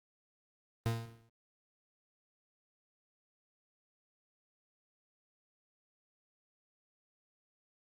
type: tone with exponential decay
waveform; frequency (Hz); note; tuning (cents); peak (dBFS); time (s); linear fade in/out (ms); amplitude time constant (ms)
40% pulse; 114.7; A#2; -28; -27; 0.86-1.29; 0; 93
effects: Opus 32 kbps